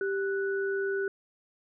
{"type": "tone pair together", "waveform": "sine", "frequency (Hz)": [392, 1480], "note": ["G4", "F#6"], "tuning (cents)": [0, 0], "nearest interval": "octave + major seventh", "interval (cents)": 2300, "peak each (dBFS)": [-28, -34], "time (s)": [0.01, 1.08], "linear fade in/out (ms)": 2, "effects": []}